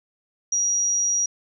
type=tone; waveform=sine; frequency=5750 Hz; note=F8; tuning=50 cents sharp; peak=-19 dBFS; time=0.52-1.26 s; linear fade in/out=5 ms; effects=none